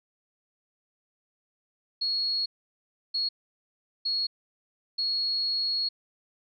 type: tone bursts at uneven times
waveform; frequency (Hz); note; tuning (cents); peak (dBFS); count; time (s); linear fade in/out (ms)
sine; 4324; C#8; -44; -25; 4; 2.01-2.46 / 3.14-3.29 / 4.05-4.27 / 4.98-5.89; 10
effects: none